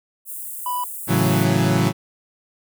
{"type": "high-pass noise", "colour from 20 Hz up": "white", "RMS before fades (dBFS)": -32, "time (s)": [0.25, 1.47], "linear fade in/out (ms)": 50, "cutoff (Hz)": 8100, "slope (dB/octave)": 48}
{"type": "tone", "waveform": "triangle", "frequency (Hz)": 987.8, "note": "B5", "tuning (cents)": 0, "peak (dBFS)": -20, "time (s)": [0.66, 0.84], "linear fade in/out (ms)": 2}
{"type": "chord", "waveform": "30% pulse", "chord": "F# minor seventh", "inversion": "first", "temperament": "equal", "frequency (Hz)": [110, 138.59, 164.81, 185], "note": ["A2", "C#3", "E3", "F#3"], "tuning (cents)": [0, 0, 0, 0], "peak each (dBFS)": -19, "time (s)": [1.07, 1.93], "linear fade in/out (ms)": 50}
{"effects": []}